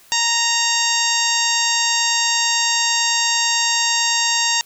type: harmonic tone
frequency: 929 Hz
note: A#5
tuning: 6 cents flat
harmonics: 1 / 2 / 3 / 4 / 5 / 6 / 7 / 8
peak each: -24 / -24 / -24 / -24 / -24 / -24 / -24 / -24 dBFS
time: 0.12-4.61 s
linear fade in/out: 0 ms
effects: white hiss -49 dBFS RMS until 4.65 s